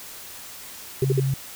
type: tone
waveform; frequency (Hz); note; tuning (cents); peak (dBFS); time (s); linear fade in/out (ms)
sine; 135; C#3; -45; -20; 1.02-1.34; 2
type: tone bursts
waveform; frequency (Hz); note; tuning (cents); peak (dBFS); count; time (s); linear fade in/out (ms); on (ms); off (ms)
sine; 392; G4; 0; -18; 3; 1.02-1.2; 5; 26; 51
effects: white hiss -40 dBFS RMS until 1.55 s